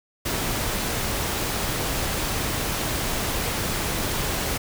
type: noise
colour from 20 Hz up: pink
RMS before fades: -26 dBFS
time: 0.25-4.58 s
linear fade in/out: 10 ms
effects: none